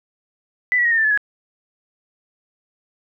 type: tone with pitch steps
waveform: sine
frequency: 1992 / 1935.3 / 1880.2 / 1826.7 / 1774.7 / 1724.1 / 1675.1 Hz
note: B6 / B6 / A#6 / A#6 / A6 / A6 / G#6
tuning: +14 / -36 / +14 / -36 / +14 / -36 / +14 cents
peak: -14 dBFS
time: 0.72-1.175 s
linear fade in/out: 0 ms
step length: 65 ms
effects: none